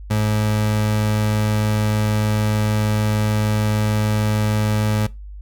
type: tone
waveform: 30% pulse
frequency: 106.6 Hz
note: G#2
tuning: 46 cents sharp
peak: -14 dBFS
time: 0.1-5.07 s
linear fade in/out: 10 ms
effects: noise-tail reverb RT60 0.2 s tail -19 dB re dry + added 50 Hz sine -32 dBFS peak until 5.41 s